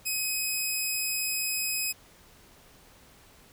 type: tone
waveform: 10% pulse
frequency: 2531 Hz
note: D#7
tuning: 29 cents sharp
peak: -19 dBFS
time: 0.05-1.93 s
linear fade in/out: 20 ms
effects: pink hiss -56 dBFS RMS until 3.52 s